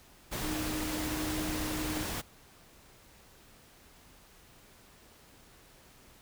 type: tone in noise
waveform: sine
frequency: 308.5 Hz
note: D#4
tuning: 15 cents flat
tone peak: -35 dBFS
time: 0.42-2.05 s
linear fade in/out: 20 ms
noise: pink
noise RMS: -36 dBFS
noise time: 0.31-2.22 s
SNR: -2 dB
effects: pink hiss -58 dBFS RMS until 6.21 s